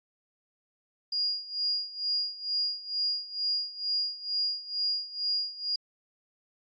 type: tone with tremolo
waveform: sine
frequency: 4849 Hz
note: D#8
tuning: 45 cents flat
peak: -25 dBFS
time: 1.12-5.76 s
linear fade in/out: 5 ms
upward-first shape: sine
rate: 2.2 Hz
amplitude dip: 85%
effects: AAC 32 kbps